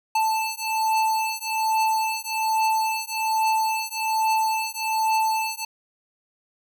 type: beating tone pair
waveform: square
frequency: 880 / 881.2 Hz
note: A5 / A5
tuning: 0 / +2 cents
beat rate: 1.2 Hz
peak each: -25 dBFS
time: 0.15-5.65 s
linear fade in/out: 5 ms
effects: none